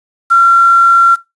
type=tone with quantisation; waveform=sine; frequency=1368 Hz; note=F6; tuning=36 cents flat; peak=-3 dBFS; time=0.3-1.16 s; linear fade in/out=20 ms; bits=5; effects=noise-tail reverb RT60 0.2 s tail -19 dB re dry + resampled to 24000 Hz